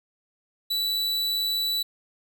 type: tone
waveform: 45% pulse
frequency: 3951 Hz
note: B7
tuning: in tune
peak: -24 dBFS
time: 0.7-1.83 s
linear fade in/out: 10 ms
effects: none